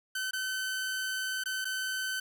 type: tone with dropouts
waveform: sawtooth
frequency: 1526 Hz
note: G6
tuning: 47 cents flat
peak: -28 dBFS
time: 0.15-2.2 s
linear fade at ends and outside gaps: 5 ms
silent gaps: 0.31-0.332 / 1.438-1.457 / 1.646-1.652 s
effects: none